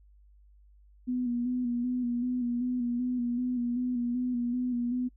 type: tone with vibrato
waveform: sine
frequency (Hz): 245.1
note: B3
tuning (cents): -13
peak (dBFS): -27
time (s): 1.07-5.09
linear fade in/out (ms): 20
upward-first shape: square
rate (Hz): 2.6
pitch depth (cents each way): 34
effects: noise-tail reverb RT60 0.1 s tail -23 dB re dry + added 50 Hz sine -55 dBFS peak until 5.16 s